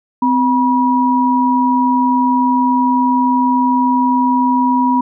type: tone pair together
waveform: sine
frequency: 256.5 / 967 Hz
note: C4 / B5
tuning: -34 / -37 cents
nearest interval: octave + major seventh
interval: 2297 cents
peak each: -13 dBFS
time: 0.22-5.01 s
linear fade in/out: 5 ms
effects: none